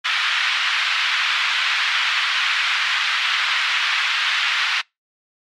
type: band-pass noise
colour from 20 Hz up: white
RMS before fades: -20 dBFS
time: 0.04-4.82 s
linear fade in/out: 20 ms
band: 1200 to 3400 Hz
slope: 24 dB/octave
effects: noise-tail reverb RT60 0.2 s tail -26 dB re dry + MP3 64 kbps